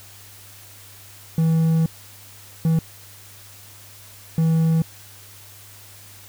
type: tone bursts at uneven times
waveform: triangle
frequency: 162.2 Hz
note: E3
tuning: 28 cents flat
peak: -13 dBFS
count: 3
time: 1.38-1.86 / 2.65-2.79 / 4.38-4.82 s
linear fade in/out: 2 ms
effects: added 100 Hz sine -48 dBFS peak until 6.28 s + white hiss -45 dBFS RMS until 6.28 s